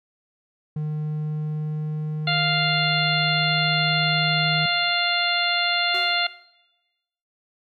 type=tone with pitch glide; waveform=triangle; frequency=152.4 to 155.42 Hz; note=D#3 to D#3; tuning=-36 to -2 cents; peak=-22 dBFS; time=0.76-4.66 s; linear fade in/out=5 ms; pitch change=+34 cents; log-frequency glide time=1.04-4.02 s
type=harmonic tone; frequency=698.5 Hz; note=F5; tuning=in tune; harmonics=1 / 2 / 3 / 4 / 5 / 6; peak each=-27 / -27 / -27 / -27 / -27 / -27 dBFS; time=2.27-6.27 s; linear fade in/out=5 ms
type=tone with exponential decay; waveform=sawtooth; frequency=370 Hz; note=F#4; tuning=in tune; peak=-29 dBFS; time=5.94-6.45 s; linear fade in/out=5 ms; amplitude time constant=110 ms
effects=noise-tail reverb RT60 1.0 s tail -19 dB re dry